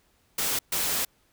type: noise bursts at uneven times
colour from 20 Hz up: white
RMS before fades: -27 dBFS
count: 2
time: 0.38-0.59 / 0.72-1.05 s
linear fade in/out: 5 ms
effects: pink hiss -66 dBFS RMS until 1.32 s